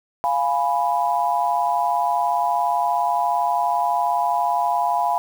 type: chord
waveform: sine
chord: F diminished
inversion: none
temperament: equal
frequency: 698.5 / 830.6 / 987.8 Hz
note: F5 / Ab5 / Cb6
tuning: 0 / 0 / 0 cents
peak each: -22 dBFS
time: 0.24-5.18 s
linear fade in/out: 0 ms
effects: 7-bit